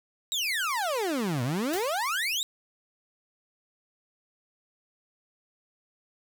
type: exponential two-way sweep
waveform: 30% pulse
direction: down then up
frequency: 3901 to 115.6 to 3901 Hz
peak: -24 dBFS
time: 0.32-2.43 s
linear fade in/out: 0 ms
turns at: 1.43 s
type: noise with exponential decay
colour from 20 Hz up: white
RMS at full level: -33 dBFS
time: 1.73-2.01 s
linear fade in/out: 5 ms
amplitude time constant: 60 ms
effects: none